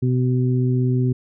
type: harmonic tone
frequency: 126.3 Hz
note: B2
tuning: 39 cents sharp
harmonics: 1 / 2 / 3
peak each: -17 / -23 / -27 dBFS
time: 0.02-1.13 s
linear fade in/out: 10 ms
effects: none